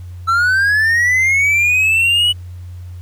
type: linear sweep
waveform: triangle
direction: up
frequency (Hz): 1318.5 to 2960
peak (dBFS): -9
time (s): 0.27-2.33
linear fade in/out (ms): 20
effects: added 89 Hz sine -28 dBFS peak until 3.01 s + pink hiss -52 dBFS RMS until 3.01 s